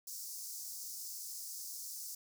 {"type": "high-pass noise", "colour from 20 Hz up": "pink", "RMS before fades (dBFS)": -45, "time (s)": [0.07, 2.15], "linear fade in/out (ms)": 5, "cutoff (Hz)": 5000, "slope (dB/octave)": 48, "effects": []}